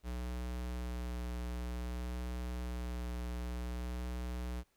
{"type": "tone with vibrato", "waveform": "square", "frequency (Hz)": 60.8, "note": "B1", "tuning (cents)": -26, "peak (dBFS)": -38, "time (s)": [0.03, 4.64], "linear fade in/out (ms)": 50, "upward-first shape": "sine", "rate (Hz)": 0.54, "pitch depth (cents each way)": 13, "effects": ["pink hiss -75 dBFS RMS until 4.76 s"]}